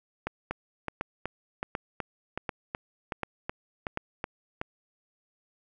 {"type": "two click trains", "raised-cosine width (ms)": 0.5, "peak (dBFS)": [-16, -15], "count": [12, 6], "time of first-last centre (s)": [[0.51, 4.614], [0.27, 3.974]], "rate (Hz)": [2.68, 1.35], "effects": []}